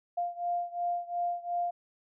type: beating tone pair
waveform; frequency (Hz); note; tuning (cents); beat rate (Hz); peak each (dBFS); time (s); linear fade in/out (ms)
sine; 698.5 / 701.3; F5 / F5; 0 / +7; 2.8; -32 / -34; 0.17-1.71; 10
effects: none